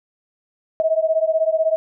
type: beating tone pair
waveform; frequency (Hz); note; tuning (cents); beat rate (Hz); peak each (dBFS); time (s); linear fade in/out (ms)
sine; 634 / 650; D#5 / E5; +32 / -24; 16; -18 / -19; 0.8-1.76; 0
effects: none